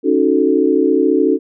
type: chord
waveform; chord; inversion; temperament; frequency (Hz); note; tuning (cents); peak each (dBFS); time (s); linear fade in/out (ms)
sine; D# half-diminished seventh; third; equal; 277.2 / 311.1 / 370 / 440; C#4 / D#4 / F#4 / A4; 0 / 0 / 0 / 0; -16; 0.03-1.39; 50
effects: none